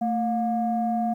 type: tone pair together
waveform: sine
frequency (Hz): 224.3 / 712.1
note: A3 / F5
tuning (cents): +34 / +33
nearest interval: octave + minor sixth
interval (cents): 1999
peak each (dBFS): -24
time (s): 0.01-1.14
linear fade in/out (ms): 10
effects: tanh soft clip ceiling -15 dBFS + 10-bit